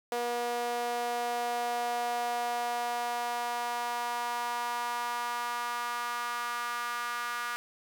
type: tone with high-pass filter sweep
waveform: sawtooth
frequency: 240 Hz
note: B3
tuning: 49 cents flat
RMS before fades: -33 dBFS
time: 0.12-7.56 s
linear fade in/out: 0 ms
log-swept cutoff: 570 to 1300 Hz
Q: 3.4
effects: 10-bit